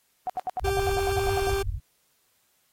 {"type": "tone bursts", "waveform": "sine", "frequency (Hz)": 740, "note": "F#5", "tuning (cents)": 0, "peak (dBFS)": -25, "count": 13, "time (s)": [0.27, 1.496], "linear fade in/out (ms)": 0, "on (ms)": 26, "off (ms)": 74}
{"type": "low-pass noise", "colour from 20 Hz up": "white", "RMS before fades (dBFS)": -31, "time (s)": [0.6, 1.8], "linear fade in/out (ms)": 20, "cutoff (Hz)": 110, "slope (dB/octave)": 48}
{"type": "tone", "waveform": "40% pulse", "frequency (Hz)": 393, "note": "G4", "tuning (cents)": 4, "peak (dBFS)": -24, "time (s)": [0.64, 1.63], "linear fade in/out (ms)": 10}
{"effects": ["white hiss -68 dBFS RMS until 2.72 s", "AAC 48 kbps"]}